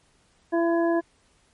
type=harmonic tone; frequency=336.5 Hz; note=E4; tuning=36 cents sharp; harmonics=1 / 2 / 3 / 5; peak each=-21 / -25 / -33 / -34 dBFS; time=0.52-1.01 s; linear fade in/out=20 ms; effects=pink hiss -63 dBFS RMS until 1.53 s + MP3 48 kbps